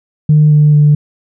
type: tone with pitch steps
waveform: sine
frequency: 151.5 / 149.9 / 148.2 Hz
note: D#3 / D3 / D3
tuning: -46 / +36 / +16 cents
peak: -3 dBFS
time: 0.29-0.95 s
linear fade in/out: 5 ms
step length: 220 ms
effects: tanh soft clip ceiling 0 dBFS